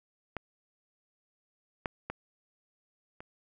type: clicks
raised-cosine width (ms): 0.5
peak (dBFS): -20 / -16 / -20 / -29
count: 4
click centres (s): 0.367 / 1.858 / 2.1 / 3.205
effects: none